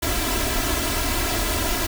pink noise with comb filter, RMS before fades -23 dBFS, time 0.02-1.87 s, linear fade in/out 10 ms, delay 3 ms, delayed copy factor +0.85, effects none

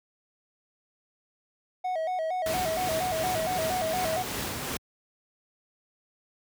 triangle tone with vibrato, 687 Hz, F5, 29 cents flat, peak -25 dBFS, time 1.84-4.23 s, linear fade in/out 10 ms, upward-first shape square, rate 4.3 Hz, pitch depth 120 cents each way
pink noise with tremolo, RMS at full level -31 dBFS, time 2.46-4.77 s, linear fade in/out 2 ms, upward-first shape triangle, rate 2.7 Hz, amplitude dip 35%
effects high-pass 80 Hz 12 dB/octave

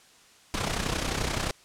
pink noise with amplitude modulation, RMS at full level -26 dBFS, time 0.54-1.51 s, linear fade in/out 0 ms, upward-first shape sine, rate 31.5 Hz, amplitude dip 65%, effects white hiss -56 dBFS RMS until 1.64 s + low-pass 8000 Hz 12 dB/octave

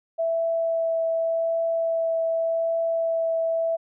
sine tone with vibrato, 659.3 Hz, E5, in tune, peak -21 dBFS, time 0.18-3.77 s, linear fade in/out 20 ms, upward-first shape triangle, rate 0.86 Hz, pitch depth 9 cents each way, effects none

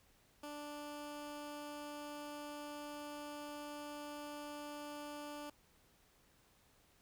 15% pulse tone, 293.7 Hz, D4, in tune, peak -39 dBFS, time 0.43-5.5 s, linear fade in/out 5 ms, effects pink hiss -70 dBFS RMS until 7.01 s

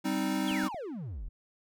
square chord, C minor, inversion second, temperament equal, 196 / 261.6 / 311.1 Hz, G3 / C4 / Eb4, 0 / 0 / 0 cents, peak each -34 / -34 / -33 dBFS, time 0.04-0.69 s, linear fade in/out 20 ms
triangle exponential sweep, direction down, 3582 to 34.65 Hz, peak -34 dBFS, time 0.47-1.29 s, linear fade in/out 10 ms
clicks, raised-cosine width 2 ms, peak -32 dBFS, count 3, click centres 0.513 / 0.636 / 0.745 s
effects none

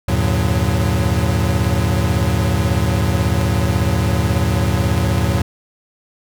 square tone cluster, 78.9 / 97.1 / 113.4 / 143 / 182.7 Hz, D#2 / G2 / A#2 / D3 / F#3, +25 / -16 / -47 / -46 / -22 cents, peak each -20 / -22 / -20 / -26 / -23 dBFS, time 0.08-5.42 s, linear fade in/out 5 ms, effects none

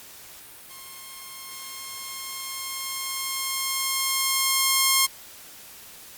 5% pulse tone with level ramp, 1070 Hz, C6, 38 cents sharp, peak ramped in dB -30 to -5 dBFS, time 0.69-5.07 s, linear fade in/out 20 ms, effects white hiss -45 dBFS RMS until 6.17 s + Opus 48 kbps

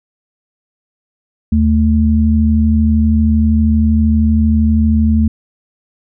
sine tone pair together, 77.58 / 220 Hz, D#2 / A3, -4 / 0 cents, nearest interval octave + tritone, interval 1804 cents, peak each -11 dBFS, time 1.52-5.28 s, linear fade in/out 5 ms, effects none

